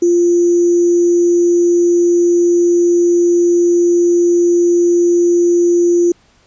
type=tone with sample-and-hold; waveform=sine; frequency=347.4 Hz; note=F4; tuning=9 cents flat; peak=-8 dBFS; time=0.02-6.12 s; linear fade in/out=5 ms; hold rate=6300 Hz; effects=pink hiss -52 dBFS RMS until 6.46 s + resampled to 16000 Hz